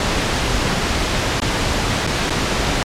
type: noise with dropouts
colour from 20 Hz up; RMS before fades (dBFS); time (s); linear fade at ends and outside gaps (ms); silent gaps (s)
pink; -18; 0-2.83; 2; 1.402-1.418 / 2.067-2.073 / 2.298-2.304
effects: low-pass 6000 Hz 12 dB/octave + MP3 96 kbps